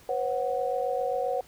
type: chord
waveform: sine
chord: B suspended second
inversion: none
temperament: equal with one note detuned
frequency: 493.9 / 541.4 / 740 Hz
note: B4 / C#5 / F#5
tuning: 0 / -41 / 0 cents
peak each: -30 dBFS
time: 0.09-1.41 s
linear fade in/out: 2 ms
effects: pink hiss -55 dBFS RMS until 1.47 s